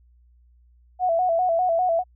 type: tone with vibrato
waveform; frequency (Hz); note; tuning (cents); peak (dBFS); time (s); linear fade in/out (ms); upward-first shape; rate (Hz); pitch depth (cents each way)
sine; 698.5; F5; 0; -18; 0.99-2.04; 50; square; 5; 84
effects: added 60 Hz sine -53 dBFS peak until 2.15 s